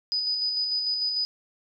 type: tone with tremolo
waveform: sine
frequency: 4978 Hz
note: D#8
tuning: in tune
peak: -23 dBFS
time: 0.12-1.25 s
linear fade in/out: 0 ms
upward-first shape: square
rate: 6.7 Hz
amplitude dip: 30%
effects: none